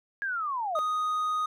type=linear sweep; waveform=sine; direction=down; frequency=1661.2 to 587.3 Hz; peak=-28 dBFS; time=0.22-0.79 s; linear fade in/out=0 ms
type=tone; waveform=triangle; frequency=1244.5 Hz; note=D#6; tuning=in tune; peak=-24 dBFS; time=0.75-1.46 s; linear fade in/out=5 ms
effects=none